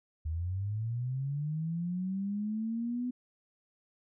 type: linear sweep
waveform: sine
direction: up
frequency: 76 to 250.8 Hz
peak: -31 dBFS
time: 0.25-3.11 s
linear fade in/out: 10 ms
effects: none